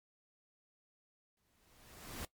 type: noise with exponential growth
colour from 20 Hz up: pink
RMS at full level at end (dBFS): -42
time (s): 1.37-2.25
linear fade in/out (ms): 2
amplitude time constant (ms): 190
effects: noise-tail reverb RT60 0.1 s tail -18 dB re dry + MP3 96 kbps